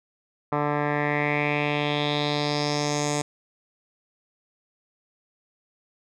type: tone with low-pass filter sweep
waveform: 10% pulse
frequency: 147.1 Hz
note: D3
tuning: 3 cents sharp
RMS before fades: -25 dBFS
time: 0.52-3.22 s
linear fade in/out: 5 ms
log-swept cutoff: 1300 to 7500 Hz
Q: 4.1
effects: none